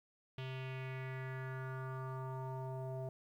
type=tone with low-pass filter sweep; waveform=square; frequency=130.81 Hz; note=C3; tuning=in tune; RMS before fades=-43 dBFS; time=0.38-3.09 s; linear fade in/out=2 ms; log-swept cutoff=3100 to 660 Hz; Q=3.5; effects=12-bit